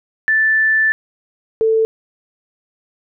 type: tone pair in turn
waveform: sine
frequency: 1760 / 444.3 Hz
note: A6 / A4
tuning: 0 / +17 cents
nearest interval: 2 octaves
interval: 2383 cents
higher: first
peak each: -11 dBFS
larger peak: neither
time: 0.28-0.92 / 1.61-1.85 s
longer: first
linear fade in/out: 0 ms
effects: none